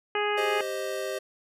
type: harmonic tone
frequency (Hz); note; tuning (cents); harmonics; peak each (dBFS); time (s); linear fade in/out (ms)
415.3; G#4; 0; 1 / 2 / 3 / 4 / 5 / 6 / 7; -28 / -31 / -33 / -34 / -35 / -36 / -36; 0.15-0.61; 2
type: chord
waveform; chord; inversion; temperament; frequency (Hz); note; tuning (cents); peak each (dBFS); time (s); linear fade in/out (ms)
square; C minor; second; equal; 392 / 523.3 / 622.3; G4 / C5 / Eb5; 0 / 0 / 0; -35; 0.37-1.19; 10
effects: resampled to 32000 Hz